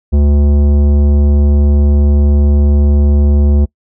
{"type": "tone with tanh clipping", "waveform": "sine", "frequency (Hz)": 72.3, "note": "D2", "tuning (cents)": -27, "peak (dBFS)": -8, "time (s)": [0.12, 3.66], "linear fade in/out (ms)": 20, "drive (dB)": 14, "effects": ["noise-tail reverb RT60 0.1 s tail -25 dB re dry"]}